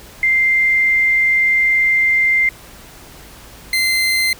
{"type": "tone pair in turn", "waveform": ["sine", "30% pulse"], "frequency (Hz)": [2093, 2076], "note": ["C7", "C7"], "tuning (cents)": [0, -14], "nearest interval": "unison", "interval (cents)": 14, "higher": "first", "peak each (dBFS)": -11, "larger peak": "neither", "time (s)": [[0.23, 2.49], [3.73, 4.33]], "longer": "first", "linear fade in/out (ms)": 2, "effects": ["added 50 Hz sine -45 dBFS peak until 4.39 s", "pink hiss -40 dBFS RMS until 4.39 s"]}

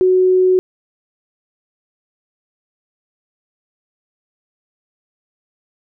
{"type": "tone", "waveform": "sine", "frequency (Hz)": 370, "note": "F#4", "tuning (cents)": 0, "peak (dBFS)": -9, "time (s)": [0.01, 0.59], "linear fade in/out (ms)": 0, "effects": []}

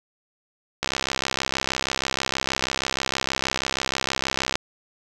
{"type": "click train", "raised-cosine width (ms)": 0.2, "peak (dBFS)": -5, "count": 248, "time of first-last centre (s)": [0.83, 4.555], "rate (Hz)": 66.3, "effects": []}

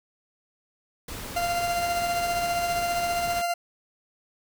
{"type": "noise", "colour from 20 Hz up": "pink", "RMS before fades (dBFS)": -37, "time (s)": [1.08, 3.42], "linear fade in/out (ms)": 5}
{"type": "tone with tremolo", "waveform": "40% pulse", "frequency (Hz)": 694, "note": "F5", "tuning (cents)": -11, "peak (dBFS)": -22, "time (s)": [1.36, 3.54], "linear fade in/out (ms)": 5, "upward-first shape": "triangle", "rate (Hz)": 15, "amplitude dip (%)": 40}
{"effects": []}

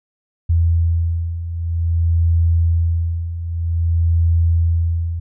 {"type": "beating tone pair", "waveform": "sine", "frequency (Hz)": [83.3, 83.82], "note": ["E2", "E2"], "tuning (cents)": [19, 29], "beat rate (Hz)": 0.52, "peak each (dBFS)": [-20, -15], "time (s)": [0.49, 5.2], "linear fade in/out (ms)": 10, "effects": []}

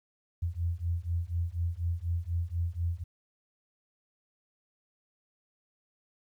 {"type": "beating tone pair", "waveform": "sine", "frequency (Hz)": [83.5, 87.6], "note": ["E2", "F2"], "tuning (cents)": [23, 6], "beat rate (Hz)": 4.1, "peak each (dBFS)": [-32, -32], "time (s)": [0.42, 3.04], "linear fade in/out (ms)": 10, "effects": ["11-bit"]}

